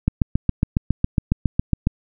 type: click train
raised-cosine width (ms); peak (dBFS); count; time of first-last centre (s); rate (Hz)
5; -4; 14; 0.08-1.871; 7.26
effects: none